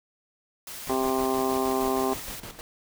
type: noise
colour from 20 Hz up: white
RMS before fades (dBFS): -39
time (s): 0.67-2.4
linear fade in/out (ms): 2
type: noise with tremolo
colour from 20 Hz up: pink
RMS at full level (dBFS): -39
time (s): 0.87-2.61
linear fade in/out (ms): 0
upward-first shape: square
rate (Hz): 6.4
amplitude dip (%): 65
type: harmonic tone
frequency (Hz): 131.3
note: C3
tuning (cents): +6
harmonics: 2 / 3 / 4 / 5 / 6 / 7 / 8 / 9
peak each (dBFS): -29 / -27 / -39 / -33 / -31 / -39 / -32 / -40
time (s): 0.89-2.14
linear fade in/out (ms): 10
effects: none